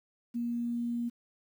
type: tone with quantisation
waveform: sine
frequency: 237.1 Hz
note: A#3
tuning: 30 cents sharp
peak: -30 dBFS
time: 0.34-1.1 s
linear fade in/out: 20 ms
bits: 10
effects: none